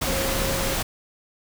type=tone in noise; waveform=sine; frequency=539 Hz; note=C#5; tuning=49 cents flat; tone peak=-29 dBFS; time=0.06-0.75 s; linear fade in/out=10 ms; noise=pink; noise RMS=-25 dBFS; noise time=0.01-0.83 s; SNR=-7 dB; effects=none